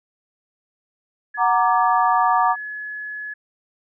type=tone; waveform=sine; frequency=1700 Hz; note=G#6; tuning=40 cents sharp; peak=-28 dBFS; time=1.34-3.34 s; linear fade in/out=10 ms
type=chord; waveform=sine; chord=Gb augmented; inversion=none; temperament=equal; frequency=740 / 932.3 / 1174.7 Hz; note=Gb5 / Bb5 / D6; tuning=0 / 0 / 0 cents; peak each=-19 dBFS; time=1.37-2.56 s; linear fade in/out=50 ms
effects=none